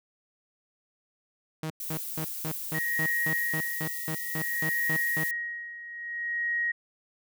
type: tone bursts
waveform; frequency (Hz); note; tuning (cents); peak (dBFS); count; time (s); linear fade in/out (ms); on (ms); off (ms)
sawtooth; 157.5; D#3; +21; -27; 14; 1.63-5.238; 2; 72; 200
type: noise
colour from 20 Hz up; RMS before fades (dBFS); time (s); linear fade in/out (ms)
violet; -36; 1.8-5.31; 2
type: tone with tremolo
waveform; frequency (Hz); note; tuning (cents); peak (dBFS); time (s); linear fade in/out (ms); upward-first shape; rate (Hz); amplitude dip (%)
sine; 1887; A#6; +21; -25; 2.74-6.72; 10; sine; 0.57; 80
effects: none